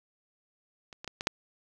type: clicks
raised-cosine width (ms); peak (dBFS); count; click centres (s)
0.2; -28 / -23 / -19 / -17 / -7; 5; 0.928 / 1.045 / 1.077 / 1.209 / 1.271
effects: none